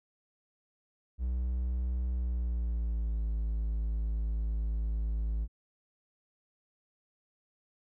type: tone with pitch glide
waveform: triangle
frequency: 61.8 to 54.43 Hz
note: B1 to A1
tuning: +2 to -18 cents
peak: -27 dBFS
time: 1.18-5.48 s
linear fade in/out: 50 ms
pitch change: -220 cents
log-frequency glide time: 2.12-3.25 s
effects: none